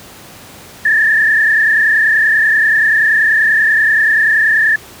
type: tone with frequency modulation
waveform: sine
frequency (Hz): 1760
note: A6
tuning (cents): 0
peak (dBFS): -8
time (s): 0.85-4.76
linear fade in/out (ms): 5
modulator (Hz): 30.4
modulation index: 2.1
effects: pink hiss -36 dBFS RMS until 5 s + high-pass 80 Hz 12 dB/octave